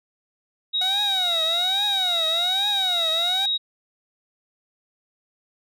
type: tone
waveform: sine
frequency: 3798 Hz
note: A#7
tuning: 32 cents sharp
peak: -20 dBFS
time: 0.73-3.58 s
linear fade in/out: 20 ms
type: tone with vibrato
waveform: sawtooth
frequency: 727 Hz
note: F#5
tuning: 31 cents flat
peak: -24 dBFS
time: 0.81-3.46 s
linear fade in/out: 5 ms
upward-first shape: triangle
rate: 1.2 Hz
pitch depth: 240 cents each way
effects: none